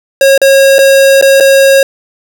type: tone with dropouts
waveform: square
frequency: 544 Hz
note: C#5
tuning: 33 cents flat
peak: -3 dBFS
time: 0.21-1.83 s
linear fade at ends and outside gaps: 2 ms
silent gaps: 0.378-0.416 / 0.784-0.789 / 1.213-1.224 / 1.401-1.406 s
effects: none